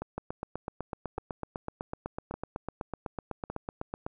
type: two click trains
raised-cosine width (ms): 1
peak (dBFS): -21 / -20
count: 4 / 32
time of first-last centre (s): 0.02-3.5 / 0.18-4.065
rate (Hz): 0.862 / 7.98
effects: none